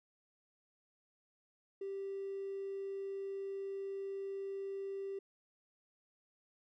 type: tone with hard clipping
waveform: triangle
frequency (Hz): 392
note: G4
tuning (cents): 0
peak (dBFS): -39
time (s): 1.81-5.19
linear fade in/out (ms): 5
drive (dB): 3
effects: none